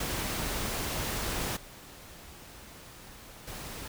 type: noise with level steps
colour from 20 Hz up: pink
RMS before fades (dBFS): -33 / -49 / -41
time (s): 0-3.88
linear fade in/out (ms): 5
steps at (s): 1.56 / 3.47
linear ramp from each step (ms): 10
effects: none